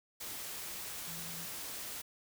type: tone in noise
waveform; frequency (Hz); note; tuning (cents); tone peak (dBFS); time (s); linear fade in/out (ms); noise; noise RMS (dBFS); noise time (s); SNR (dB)
sine; 167; E3; +23; -49; 1.07-1.46; 10; white; -43; 0.2-2.02; -9
effects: none

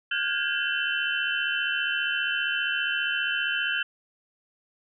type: tone cluster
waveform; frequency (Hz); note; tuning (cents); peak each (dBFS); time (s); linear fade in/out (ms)
sine; 1424 / 1574 / 1649 / 2696 / 3047; F6 / G6 / G#6 / E7 / G7; +33 / +7 / -13 / +38 / -50; -31; 0.11-3.83; 5
effects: none

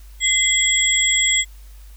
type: tone cluster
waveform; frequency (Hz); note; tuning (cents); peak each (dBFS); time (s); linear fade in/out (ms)
sine; 2054 / 3340 / 7660; C7 / G#7 / A#8; -33 / +9 / +46; -19; 0.2-1.45; 50
effects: added 50 Hz sine -38 dBFS peak until 1.96 s + white hiss -53 dBFS RMS until 1.96 s

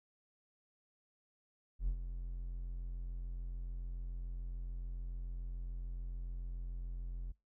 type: tone with ADSR envelope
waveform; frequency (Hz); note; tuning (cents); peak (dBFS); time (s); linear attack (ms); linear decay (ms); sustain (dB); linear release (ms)
triangle; 43.47; F1; -7; -27; 1.79-7.32; 87; 76; -10; 7
effects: noise-tail reverb RT60 0.2 s tail -22 dB re dry + tanh soft clip ceiling -24 dBFS

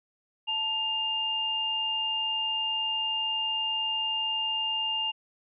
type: tone pair together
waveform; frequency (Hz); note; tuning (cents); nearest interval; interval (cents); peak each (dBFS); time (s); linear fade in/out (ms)
sine; 884 / 2809; A5 / F7; +8 / +9; octave + minor sixth; 2001; -35 / -27; 0.47-5.12; 20
effects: none

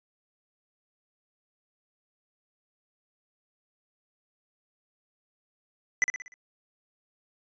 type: tone with echo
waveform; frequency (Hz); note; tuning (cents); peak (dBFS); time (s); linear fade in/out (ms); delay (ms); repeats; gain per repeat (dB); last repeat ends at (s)
square; 2000; B6; +21; -20; 6.02-6.04; 0; 60; 5; -6; 6.34
effects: resampled to 16000 Hz

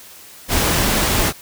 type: noise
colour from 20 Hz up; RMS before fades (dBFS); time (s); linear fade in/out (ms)
pink; -17; 0.48-1.33; 50
effects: white hiss -41 dBFS RMS until 1.41 s

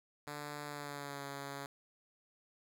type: tone with pitch glide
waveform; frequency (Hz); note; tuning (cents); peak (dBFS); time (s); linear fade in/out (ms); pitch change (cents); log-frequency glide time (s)
5% pulse; 146.83 to 139.96; D3 to C#3; 0 to +17; -31; 0.27-1.66; 2; -83; 0.66-1.26
effects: none

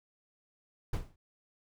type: noise with exponential decay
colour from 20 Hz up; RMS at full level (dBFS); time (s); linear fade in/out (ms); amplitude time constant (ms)
brown; -28; 0.93-1.16; 5; 49
effects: none

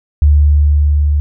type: tone with level ramp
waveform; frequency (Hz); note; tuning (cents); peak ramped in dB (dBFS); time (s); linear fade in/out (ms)
sine; 73.5; D2; +2; -4 to -9; 0.22-1.2; 0
effects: none

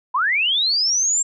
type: linear sweep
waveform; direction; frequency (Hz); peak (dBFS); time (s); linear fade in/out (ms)
sine; up; 932.3 to 7520; -16; 0.14-1.23; 10
effects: none

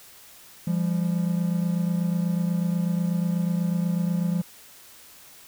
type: tone pair together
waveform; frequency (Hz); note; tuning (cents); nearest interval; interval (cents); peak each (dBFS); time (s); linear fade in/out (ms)
triangle; 171.84 / 200; F3 / G3; -28 / +35; minor third; 263; -21 / -26; 0.67-4.42; 5
effects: white hiss -49 dBFS RMS until 5.47 s

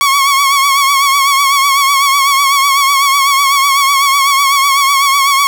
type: tone with vibrato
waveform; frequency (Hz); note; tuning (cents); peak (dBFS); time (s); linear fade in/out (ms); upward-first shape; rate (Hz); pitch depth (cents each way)
sawtooth; 1108.7; C#6; 0; -4; 0.01-5.47; 0; triangle; 8; 64
effects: none

